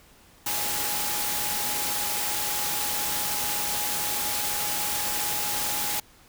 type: tone in noise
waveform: sine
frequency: 833 Hz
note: G#5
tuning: 5 cents sharp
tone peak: -36 dBFS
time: 0.46-6 s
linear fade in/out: 5 ms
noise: white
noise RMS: -28 dBFS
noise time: 0.46-6 s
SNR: -11 dB
effects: pink hiss -55 dBFS RMS until 6.28 s